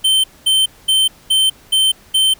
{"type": "tone bursts", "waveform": "square", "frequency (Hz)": 3100, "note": "G7", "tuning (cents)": -20, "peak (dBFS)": -11, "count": 6, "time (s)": [0.04, 2.34], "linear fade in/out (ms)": 10, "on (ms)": 200, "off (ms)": 220, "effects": ["pink hiss -46 dBFS RMS until 2.39 s"]}